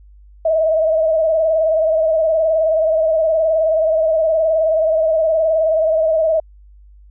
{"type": "tone with vibrato", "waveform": "sine", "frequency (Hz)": 638, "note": "D#5", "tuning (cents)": 43, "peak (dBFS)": -12, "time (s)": [0.45, 6.4], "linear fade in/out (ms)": 5, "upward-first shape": "sine", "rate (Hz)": 19, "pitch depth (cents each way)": 55, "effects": ["added 50 Hz sine -41 dBFS peak until 7.1 s"]}